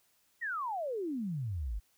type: exponential sweep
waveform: sine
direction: down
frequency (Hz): 1953 to 46.2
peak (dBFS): -33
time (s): 0.41-1.8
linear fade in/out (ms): 20
effects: white hiss -71 dBFS RMS until 1.97 s